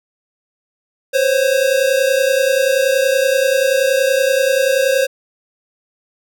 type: tone pair together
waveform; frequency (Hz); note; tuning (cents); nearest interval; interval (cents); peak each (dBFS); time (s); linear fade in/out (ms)
square; 513.5 / 544; C5 / C#5; -33 / -33; minor second; 100; -17 / -15; 1.13-5.07; 20
effects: none